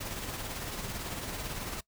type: noise with tremolo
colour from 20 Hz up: pink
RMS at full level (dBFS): -36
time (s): 0-1.81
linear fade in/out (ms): 10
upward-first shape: triangle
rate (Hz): 18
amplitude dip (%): 45
effects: noise-tail reverb RT60 0.1 s tail -21 dB re dry